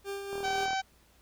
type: tone with tremolo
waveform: 40% pulse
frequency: 397.4 Hz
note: G4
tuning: 24 cents sharp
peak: -33 dBFS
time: 0.04-0.68 s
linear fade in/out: 50 ms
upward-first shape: sine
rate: 3.8 Hz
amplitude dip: 40%
type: click train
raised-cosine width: 1 ms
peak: -29 dBFS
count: 17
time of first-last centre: 0.33-0.732 s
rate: 39.8 Hz
type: harmonic tone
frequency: 769 Hz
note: G5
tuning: 33 cents flat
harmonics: 1 / 2 / 3 / 4 / 5 / 6 / 7 / 8 / 9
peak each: -30 / -36 / -40 / -42 / -44 / -46 / -47 / -48 / -49 dBFS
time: 0.43-0.82 s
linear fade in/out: 20 ms
effects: added 60 Hz sine -64 dBFS peak until 1.21 s + pink hiss -64 dBFS RMS until 1.21 s